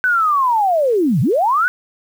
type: linear two-way sweep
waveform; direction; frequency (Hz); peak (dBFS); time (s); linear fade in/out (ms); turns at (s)
sine; down then up; 1524 to 111.1 to 1524; -12; 0.04-1.68; 0; 1.21
effects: 7-bit